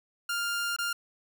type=tone with dropouts; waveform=sawtooth; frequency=1401 Hz; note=F6; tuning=5 cents sharp; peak=-25 dBFS; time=0.29-0.93 s; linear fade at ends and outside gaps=5 ms; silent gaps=0.764-0.786 s; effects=none